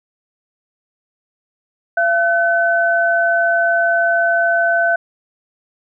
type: tone pair together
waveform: sine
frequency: 680.7 / 1514 Hz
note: F5 / F#6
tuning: -45 / +39 cents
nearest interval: octave + major second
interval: 1384 cents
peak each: -15 dBFS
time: 1.97-4.96 s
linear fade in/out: 5 ms
effects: none